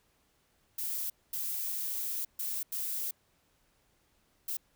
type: noise bursts at uneven times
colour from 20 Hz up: violet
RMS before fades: -35 dBFS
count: 5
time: 0.78-1.1 / 1.33-2.25 / 2.39-2.63 / 2.72-3.11 / 4.48-4.57 s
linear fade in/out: 5 ms
effects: pink hiss -71 dBFS RMS until 4.75 s